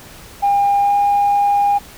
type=tone with pitch glide; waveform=sine; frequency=805 to 811.1 Hz; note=G5 to G#5; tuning=+46 to -41 cents; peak=-10 dBFS; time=0.42-1.79 s; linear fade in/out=20 ms; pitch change=+13 cents; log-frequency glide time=0.8-0.93 s; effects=tanh soft clip ceiling -8 dBFS + pink hiss -39 dBFS RMS until 1.97 s